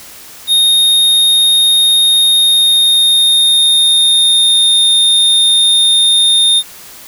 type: tone with pitch glide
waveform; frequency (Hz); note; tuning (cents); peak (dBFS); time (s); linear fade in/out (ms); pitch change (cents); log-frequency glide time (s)
square; 3704 to 3651; A#7 to A#7; -12 to -37; -7; 0.47-6.63; 50; -25; 2.18-4.85
effects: white hiss -34 dBFS RMS until 7.07 s